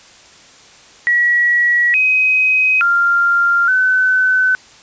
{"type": "tone with pitch steps", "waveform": "sine", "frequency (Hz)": [1924, 2524, 1392, 1513], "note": ["B6", "D#7", "F6", "F#6"], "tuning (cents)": [-46, 24, -6, 38], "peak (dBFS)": -10, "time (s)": [1.07, 4.55], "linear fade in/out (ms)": 0, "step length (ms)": 870, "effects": ["white hiss -43 dBFS RMS until 4.82 s", "resampled to 16000 Hz"]}